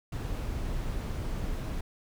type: noise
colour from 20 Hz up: brown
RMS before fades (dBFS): -33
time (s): 0.12-1.81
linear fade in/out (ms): 5
effects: none